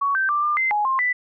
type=tone with pitch steps; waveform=sine; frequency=1120 / 1556 / 1180 / 1197 / 2073 / 835 / 1059 / 1985 Hz; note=C#6 / G6 / D6 / D6 / C7 / G#5 / C6 / B6; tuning=+18 / -13 / +8 / +33 / -17 / +9 / +21 / +8 cents; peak=-18 dBFS; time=0.01-1.13 s; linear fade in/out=10 ms; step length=140 ms; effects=none